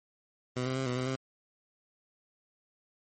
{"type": "tone with pitch steps", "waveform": "15% pulse", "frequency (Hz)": [125.8, 130.1, 132.7, 124.3, 128, 131.8], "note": ["B2", "C3", "C3", "B2", "C3", "C3"], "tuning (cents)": [32, -9, 25, 12, -38, 13], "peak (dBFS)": -24, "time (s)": [0.56, 1.16], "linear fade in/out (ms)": 10, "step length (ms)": 100, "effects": ["MP3 32 kbps"]}